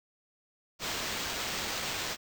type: noise with sample-and-hold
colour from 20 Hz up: white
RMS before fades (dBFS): -35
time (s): 0.79-2.17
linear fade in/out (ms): 50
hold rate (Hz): 11025
effects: none